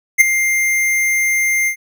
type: tone with ADSR envelope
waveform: square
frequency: 2100 Hz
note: C7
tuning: 6 cents sharp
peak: -3 dBFS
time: 0.18-1.76 s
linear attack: 29 ms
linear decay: 12 ms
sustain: -11 dB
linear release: 88 ms
effects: none

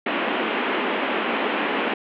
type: band-pass noise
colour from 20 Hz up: pink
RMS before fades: -24 dBFS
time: 0.06-1.94 s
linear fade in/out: 5 ms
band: 220 to 3100 Hz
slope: 48 dB/octave
effects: none

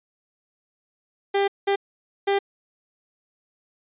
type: tone bursts at uneven times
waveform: 30% pulse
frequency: 397.8 Hz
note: G4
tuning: 25 cents sharp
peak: -16 dBFS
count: 3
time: 1.34-1.48 / 1.67-1.76 / 2.27-2.39 s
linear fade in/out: 10 ms
effects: resampled to 8000 Hz

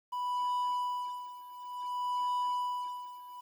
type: tone with tremolo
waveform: triangle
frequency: 987.8 Hz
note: B5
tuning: in tune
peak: -27 dBFS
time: 0.12-3.41 s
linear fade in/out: 10 ms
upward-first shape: sine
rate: 0.56 Hz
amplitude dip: 85%
effects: 10-bit

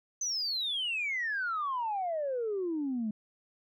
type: exponential sweep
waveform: sine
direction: down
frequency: 6240 to 207.7 Hz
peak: -29 dBFS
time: 0.21-3.11 s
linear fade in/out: 5 ms
effects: tanh soft clip ceiling -26 dBFS

